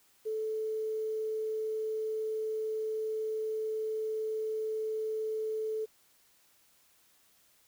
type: tone with quantisation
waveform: sine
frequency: 436.5 Hz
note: A4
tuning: 14 cents flat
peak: -31 dBFS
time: 0.25-5.86 s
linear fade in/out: 20 ms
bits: 10
effects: white hiss -66 dBFS RMS until 7.67 s